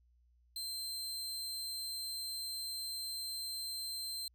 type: tone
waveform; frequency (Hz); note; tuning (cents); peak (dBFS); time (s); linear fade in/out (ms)
sawtooth; 4124; C8; -26; -36; 0.56-4.28; 2
effects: added 60 Hz sine -66 dBFS peak until 4.34 s